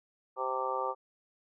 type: harmonic tone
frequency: 130.1 Hz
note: C3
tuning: 9 cents flat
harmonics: 3 / 4 / 5 / 6 / 7 / 8 / 9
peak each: -40 / -36 / -45 / -39 / -36 / -46 / -35 dBFS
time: 0.36-0.95 s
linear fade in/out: 50 ms
effects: none